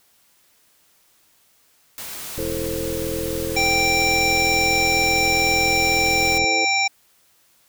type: noise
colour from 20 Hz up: white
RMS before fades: -33 dBFS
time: 1.98-6.38 s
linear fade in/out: 0 ms
type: chord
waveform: sine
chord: A minor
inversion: second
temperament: equal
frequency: 329.6 / 440 / 523.3 Hz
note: E4 / A4 / C5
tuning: 0 / 0 / 0 cents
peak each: -29 dBFS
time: 2.38-6.65 s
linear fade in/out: 5 ms
type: click train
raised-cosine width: 5 ms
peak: -20 dBFS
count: 172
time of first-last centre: 2.38-6.442 s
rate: 42.1 Hz
type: harmonic tone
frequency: 784 Hz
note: G5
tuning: in tune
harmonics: 1 / 3 / 5 / 7 / 9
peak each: -23 / -19 / -30 / -25 / -29 dBFS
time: 3.56-6.88 s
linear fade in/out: 10 ms
effects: white hiss -59 dBFS RMS until 7.68 s